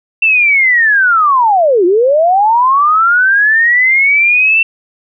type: linear two-way sweep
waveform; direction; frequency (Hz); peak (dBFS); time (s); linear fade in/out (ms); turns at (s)
sine; down then up; 2700 to 337.4 to 2700; -6; 0.22-4.63; 5; 1.85
effects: none